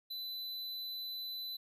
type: tone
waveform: square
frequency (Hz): 4005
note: B7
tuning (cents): +23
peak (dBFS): -40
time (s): 0.1-1.57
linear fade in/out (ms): 10
effects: none